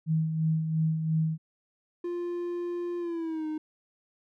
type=tone with tremolo; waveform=sine; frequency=159.2 Hz; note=D#3; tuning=40 cents sharp; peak=-22 dBFS; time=0.06-1.38 s; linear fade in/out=50 ms; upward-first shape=sine; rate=2.9 Hz; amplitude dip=50%
type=tone with pitch glide; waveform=triangle; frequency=349.2 to 309.3 Hz; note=F4 to D#4; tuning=0 to -10 cents; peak=-28 dBFS; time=2.04-3.58 s; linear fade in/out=5 ms; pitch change=-210 cents; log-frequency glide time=2.99-3.47 s
effects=none